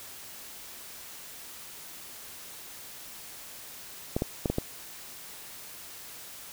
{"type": "clicks", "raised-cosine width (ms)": 2, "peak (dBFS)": -13, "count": 5, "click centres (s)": [4.165, 4.221, 4.458, 4.5, 4.584], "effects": ["white hiss -45 dBFS RMS until 6.52 s"]}